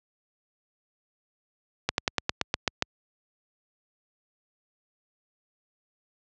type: slowing click train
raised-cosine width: 0.2 ms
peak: -5 dBFS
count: 9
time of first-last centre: 1.89-2.824 s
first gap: 91 ms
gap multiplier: 1.07
effects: high-pass 60 Hz 12 dB/octave + low-pass 7000 Hz 12 dB/octave